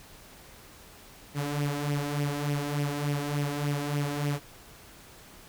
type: tone with flanger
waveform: sawtooth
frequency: 144.8 Hz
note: D3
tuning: 24 cents flat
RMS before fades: -30 dBFS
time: 1.34-4.4 s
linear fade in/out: 50 ms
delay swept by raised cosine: 0.35 to 3.15 ms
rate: 3.4 Hz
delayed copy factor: +0.6
effects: pink hiss -51 dBFS RMS until 5.48 s